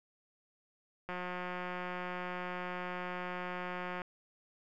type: click train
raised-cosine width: 0.5 ms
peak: -25 dBFS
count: 528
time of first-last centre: 1.09-4.018 s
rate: 180 Hz
effects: none